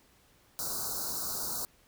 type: band-stop noise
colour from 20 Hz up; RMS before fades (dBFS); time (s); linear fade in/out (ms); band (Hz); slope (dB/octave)
white; -35; 0.59-1.65; 0; 1500 to 4000; 96
effects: pink hiss -64 dBFS RMS until 1.87 s